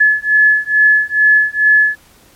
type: beating tone pair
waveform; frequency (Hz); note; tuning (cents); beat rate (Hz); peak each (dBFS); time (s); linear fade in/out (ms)
sine; 1713 / 1715.3; A6 / A6; -47 / -45; 2.3; -11; 0-1.96; 10
effects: pink hiss -47 dBFS RMS until 2.35 s + MP3 64 kbps